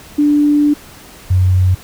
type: tone pair in turn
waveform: sine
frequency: 293.7 / 92.34 Hz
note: D4 / F#2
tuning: 0 / -3 cents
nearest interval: octave + minor sixth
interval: 2003 cents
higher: first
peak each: -8 dBFS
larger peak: neither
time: 0.18-0.74 / 1.3-1.75 s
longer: first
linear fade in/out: 10 ms
effects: pink hiss -38 dBFS RMS until 1.83 s